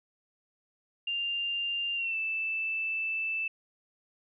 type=tone with pitch glide; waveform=sine; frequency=2794 to 2642 Hz; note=F7 to E7; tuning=0 to +3 cents; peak=-29 dBFS; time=1.07-3.48 s; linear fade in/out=5 ms; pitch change=-97 cents; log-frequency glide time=1.95-2.17 s; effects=none